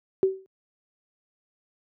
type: tone with exponential decay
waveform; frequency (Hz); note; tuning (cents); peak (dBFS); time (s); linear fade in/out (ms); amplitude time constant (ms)
sine; 382.2; G4; -44; -14; 0.23-0.46; 0; 48
effects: high-pass 100 Hz 12 dB/octave